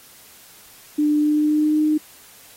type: tone with pitch glide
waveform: sine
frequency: 298.5 to 305.8 Hz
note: D4 to D#4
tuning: +28 to -30 cents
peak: -15 dBFS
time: 0.98-1.98 s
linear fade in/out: 10 ms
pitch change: +42 cents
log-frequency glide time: 1.2-1.79 s
effects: white hiss -47 dBFS RMS until 2.56 s + AAC 48 kbps